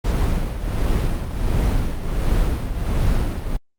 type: noise with tremolo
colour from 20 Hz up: brown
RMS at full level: -17 dBFS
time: 0.04-3.57 s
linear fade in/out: 10 ms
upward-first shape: triangle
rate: 1.4 Hz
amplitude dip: 65%
effects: Opus 48 kbps